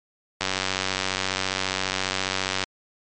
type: click train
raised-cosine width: 0.2 ms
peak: -6 dBFS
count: 212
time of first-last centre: 0.41-2.638 s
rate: 94.7 Hz
effects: MP3 48 kbps